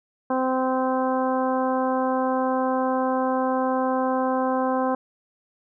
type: harmonic tone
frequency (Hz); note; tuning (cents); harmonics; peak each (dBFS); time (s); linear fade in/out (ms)
259.2; C4; -16; 1 / 2 / 3 / 4 / 5 / 6; -25 / -25 / -27 / -28 / -36 / -38; 0.3-4.95; 5
effects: none